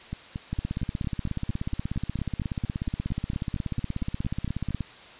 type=two click trains; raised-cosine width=5 ms; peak=-16 / -19 dBFS; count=72 / 21; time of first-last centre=0.53-4.807 / 0.13-4.707 s; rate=16.6 / 4.37 Hz; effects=white hiss -47 dBFS RMS until 5.19 s + resampled to 8000 Hz